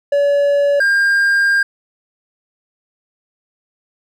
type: tone pair in turn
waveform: triangle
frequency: 570 / 1604.3 Hz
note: C#5 / G6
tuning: +48 / +40 cents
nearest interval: octave + tritone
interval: 1792 cents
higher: second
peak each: -9 dBFS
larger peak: neither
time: 0.12-0.8 / 0.8-1.63 s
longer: second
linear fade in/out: 5 ms
effects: none